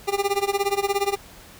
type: tone with tremolo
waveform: 25% pulse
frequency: 399.9 Hz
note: G4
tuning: 35 cents sharp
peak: -14 dBFS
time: 0.07-1.16 s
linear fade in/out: 20 ms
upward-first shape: sine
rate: 17 Hz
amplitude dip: 90%
effects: pink hiss -46 dBFS RMS until 1.59 s